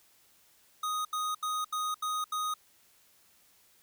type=tone bursts; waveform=square; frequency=1246 Hz; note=D#6; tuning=2 cents sharp; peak=-31 dBFS; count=6; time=0.83-2.54 s; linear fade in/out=5 ms; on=220 ms; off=78 ms; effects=white hiss -64 dBFS RMS until 3.82 s